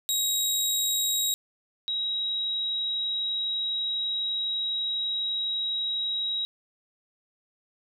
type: tone pair in turn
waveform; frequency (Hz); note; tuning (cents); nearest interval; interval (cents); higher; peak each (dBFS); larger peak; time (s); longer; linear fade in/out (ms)
20% pulse / sine; 3811 / 3833; A#7 / A#7; +38 / +47; unison; 9; second; -18 / -26; first; 0.09-1.34 / 1.88-6.45; second; 0
effects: none

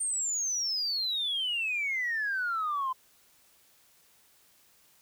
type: exponential sweep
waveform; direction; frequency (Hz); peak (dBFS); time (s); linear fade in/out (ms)
sine; down; 8870 to 1016; -27; 0-2.93; 10
effects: tanh soft clip ceiling -24 dBFS + white hiss -63 dBFS RMS until 5.01 s

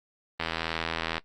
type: click train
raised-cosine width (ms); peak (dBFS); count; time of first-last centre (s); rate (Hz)
0.3; -12; 65; 0.4-1.18; 82
effects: noise-tail reverb RT60 0.1 s tail -19 dB re dry + Opus 24 kbps

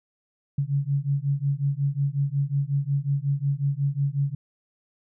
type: beating tone pair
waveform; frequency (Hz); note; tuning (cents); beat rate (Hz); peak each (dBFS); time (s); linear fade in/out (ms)
sine; 137.8 / 143.3; C#3 / D3; -10 / -42; 5.5; -25; 0.58-4.35; 5
effects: none

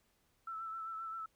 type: tone with vibrato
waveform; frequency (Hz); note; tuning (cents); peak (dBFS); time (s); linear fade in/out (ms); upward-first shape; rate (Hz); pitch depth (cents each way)
sine; 1325; E6; +9; -40; 0.47-1.26; 5; triangle; 7.6; 36
effects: pink hiss -75 dBFS RMS until 1.35 s

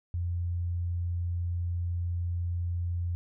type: tone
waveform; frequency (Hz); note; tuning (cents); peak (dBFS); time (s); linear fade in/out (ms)
sine; 87; F2; -6; -28; 0.14-3.15; 0
effects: none

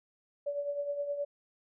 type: tone with tremolo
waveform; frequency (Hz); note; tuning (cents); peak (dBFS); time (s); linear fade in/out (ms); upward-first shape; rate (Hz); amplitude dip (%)
sine; 574; D5; -40; -29; 0.46-1.25; 10; triangle; 9.6; 65
effects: none

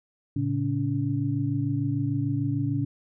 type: tone cluster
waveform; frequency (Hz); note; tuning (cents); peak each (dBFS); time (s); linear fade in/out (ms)
sine; 112.7 / 139.4 / 284; A2 / C#3 / C#4; +42 / +10 / +42; -28; 0.36-2.85; 5
effects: none

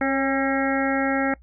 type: harmonic tone with a mistuned harmonic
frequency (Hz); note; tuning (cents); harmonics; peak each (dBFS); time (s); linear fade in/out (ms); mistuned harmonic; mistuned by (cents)
270; C#4; -45; 1 / 2 / 3 / 5 / 6 / 7 / 8; -23 / -26 / -28 / -30 / -31 / -31 / -32; 0.01-1.34; 2; 2; +22
effects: noise-tail reverb RT60 0.1 s tail -22 dB re dry + added 60 Hz sine -47 dBFS peak until 1.42 s

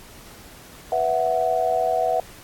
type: chord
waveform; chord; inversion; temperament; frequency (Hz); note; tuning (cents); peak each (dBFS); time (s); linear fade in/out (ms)
sine; B suspended fourth; none; equal; 493.9 / 659.3 / 740; B4 / E5 / F#5; 0 / 0 / 0; -26 / -22 / -22; 0.92-2.2; 2
effects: pink hiss -45 dBFS RMS until 2.43 s + AAC 64 kbps

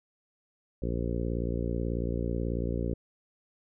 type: harmonic tone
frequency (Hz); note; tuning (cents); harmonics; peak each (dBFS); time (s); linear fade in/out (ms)
58.27; A#1; 0; 1 / 2 / 3 / 4 / 5 / 6 / 7 / 8 / 9; -32 / -35 / -37 / -38 / -39 / -40 / -40 / -41 / -42; 0.82-2.94; 5
effects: none

